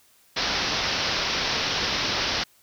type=low-pass noise; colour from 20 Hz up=white; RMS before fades=-26 dBFS; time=0.36-2.44 s; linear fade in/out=10 ms; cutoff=5700 Hz; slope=96 dB/octave; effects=white hiss -59 dBFS RMS until 2.62 s